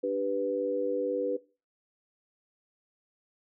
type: chord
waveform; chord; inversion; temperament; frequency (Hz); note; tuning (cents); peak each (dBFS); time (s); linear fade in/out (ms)
sine; G major; second; equal; 293.7 / 392 / 493.9; D4 / G4 / B4; 0 / 0 / 0; -34 / -34 / -28; 0.03-1.37; 10
effects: noise-tail reverb RT60 0.3 s tail -18 dB re dry